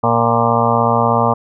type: harmonic tone with a mistuned harmonic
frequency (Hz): 116.54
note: A#2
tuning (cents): 0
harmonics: 1 / 2 / 4 / 5 / 6 / 7 / 8 / 9 / 10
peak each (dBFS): -20 / -20 / -20 / -20 / -20 / -20 / -20 / -20 / -20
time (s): 0.03-1.34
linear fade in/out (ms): 10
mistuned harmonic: 10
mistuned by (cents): +24
effects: none